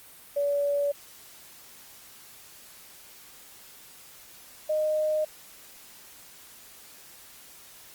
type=tone pair in turn; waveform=sine; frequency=572 / 616.2 Hz; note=D5 / D#5; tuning=-46 / -17 cents; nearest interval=minor second; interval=129 cents; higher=second; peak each=-23 dBFS; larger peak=neither; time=0.36-0.92 / 4.69-5.25 s; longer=neither; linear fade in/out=10 ms; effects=white hiss -50 dBFS RMS until 7.94 s + Opus 32 kbps